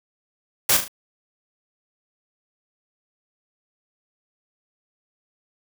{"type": "noise with echo", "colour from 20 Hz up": "white", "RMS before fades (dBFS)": -17, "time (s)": [0.69, 0.77], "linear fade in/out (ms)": 5, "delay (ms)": 37, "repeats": 3, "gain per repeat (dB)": -7, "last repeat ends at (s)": 0.881, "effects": []}